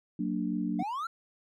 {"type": "chord", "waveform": "sine", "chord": "Gb augmented", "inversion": "none", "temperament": "equal with one note detuned", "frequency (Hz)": [185, 230.3, 293.7], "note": ["Gb3", "Bb3", "D4"], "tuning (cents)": [0, -21, 0], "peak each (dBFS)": -33, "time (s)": [0.19, 0.83], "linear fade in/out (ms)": 5}
{"type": "exponential sweep", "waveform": "triangle", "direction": "up", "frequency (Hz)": [698.5, 1396.9], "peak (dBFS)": -30, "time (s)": [0.79, 1.07], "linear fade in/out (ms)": 5}
{"effects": []}